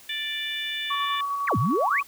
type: harmonic tone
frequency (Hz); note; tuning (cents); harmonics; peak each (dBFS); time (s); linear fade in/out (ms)
587.3; D5; 0; 3 / 4 / 5 / 6; -33 / -35 / -35 / -31; 0.09-1.21; 5
type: tone with tremolo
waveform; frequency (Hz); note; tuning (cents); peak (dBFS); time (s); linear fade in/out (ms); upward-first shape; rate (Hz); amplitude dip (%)
sine; 1129; C#6; +31; -24; 0.9-2.03; 10; square; 9.9; 25
type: exponential two-way sweep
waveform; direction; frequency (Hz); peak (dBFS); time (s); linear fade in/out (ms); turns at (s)
sine; down then up; 2638 to 98 to 2638; -21; 1.47-2.01; 10; 1.58
effects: white hiss -50 dBFS RMS until 2.07 s